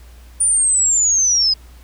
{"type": "linear sweep", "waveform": "sine", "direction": "down", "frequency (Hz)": [9397, 4978], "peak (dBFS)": -12, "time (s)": [0.4, 1.54], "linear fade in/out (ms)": 10, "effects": ["added 60 Hz sine -39 dBFS peak until 1.83 s", "pink hiss -50 dBFS RMS until 1.83 s"]}